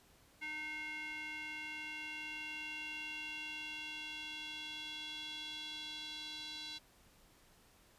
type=tone with band-pass filter sweep; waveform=square; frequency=306.5 Hz; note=D#4; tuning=26 cents flat; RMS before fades=-45 dBFS; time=0.41-6.79 s; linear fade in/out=20 ms; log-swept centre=2200 to 3800 Hz; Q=5; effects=pink hiss -66 dBFS RMS until 7.98 s + resampled to 32000 Hz

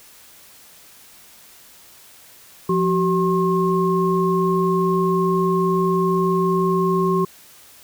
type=tone cluster; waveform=sine; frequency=175.4 / 379.9 / 1073 Hz; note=F3 / F#4 / C6; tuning=+8 / +46 / +43 cents; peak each=-20 / -19 / -22 dBFS; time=2.69-7.25 s; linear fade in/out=5 ms; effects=white hiss -47 dBFS RMS until 7.83 s

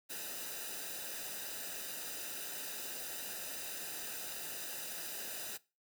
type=noise with comb filter; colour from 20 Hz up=white; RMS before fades=-43 dBFS; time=0.09-5.58 s; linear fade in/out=20 ms; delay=0.91 ms; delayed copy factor=-0.7; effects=noise-tail reverb RT60 0.3 s tail -21 dB re dry

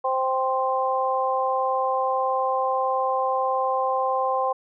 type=harmonic tone; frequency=261.6 Hz; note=C4; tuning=in tune; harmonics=2 / 3 / 4; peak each=-25 / -25 / -25 dBFS; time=0.04-4.53 s; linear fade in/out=10 ms; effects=none

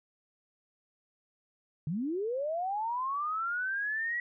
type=linear sweep; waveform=sine; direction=up; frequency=138.59 to 1942 Hz; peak=-30 dBFS; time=1.87-4.2 s; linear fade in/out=2 ms; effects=none

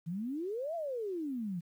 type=exponential two-way sweep; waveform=sine; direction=up then down; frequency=157 to 693 to 163.9 Hz; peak=-34 dBFS; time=0.06-1.61 s; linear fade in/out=20 ms; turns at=0.75 s; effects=11-bit

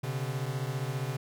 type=beating tone pair; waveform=45% pulse; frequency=127.9 / 142.9 Hz; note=C3 / D3; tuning=-39 / -47 cents; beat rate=15 Hz; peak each=-33 / -35 dBFS; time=0.03-1.17 s; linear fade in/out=10 ms; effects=none

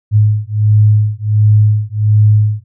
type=beating tone pair; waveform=sine; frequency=105.4 / 106.8 Hz; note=G#2 / G#2; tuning=+26 / +49 cents; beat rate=1.4 Hz; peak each=-10 dBFS; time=0.11-2.64 s; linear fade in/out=50 ms; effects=none

